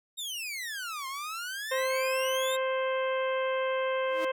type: exponential two-way sweep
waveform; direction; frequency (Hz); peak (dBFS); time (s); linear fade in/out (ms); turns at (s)
sawtooth; down then up; 3770 to 1046.5 to 3770; -31; 0.17-2.57; 20; 1.07
type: harmonic tone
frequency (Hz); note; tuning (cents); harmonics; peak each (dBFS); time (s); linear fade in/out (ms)
524; C5; +2; 1 / 2 / 3 / 4 / 5 / 6; -28 / -34 / -38 / -40 / -42 / -44; 1.71-4.32; 10
type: tone with exponential growth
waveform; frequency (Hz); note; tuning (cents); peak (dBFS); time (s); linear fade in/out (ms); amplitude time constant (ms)
sawtooth; 320.5; E4; -49; -30; 4.02-4.25; 5; 48
effects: none